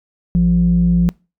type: tone pair together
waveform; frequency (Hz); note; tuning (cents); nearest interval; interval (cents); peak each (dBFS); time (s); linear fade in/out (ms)
sine; 58.27 / 174.61; A#1 / F3; 0 / 0; octave + perfect fifth; 1900; -17 / -10; 0.35-1.09; 0
effects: noise-tail reverb RT60 0.3 s tail -26 dB re dry + tanh soft clip ceiling -5 dBFS